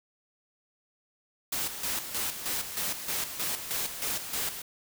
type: noise with tremolo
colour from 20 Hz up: white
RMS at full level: -31 dBFS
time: 1.52-4.62 s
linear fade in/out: 5 ms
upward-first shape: square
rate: 3.2 Hz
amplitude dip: 60%
effects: none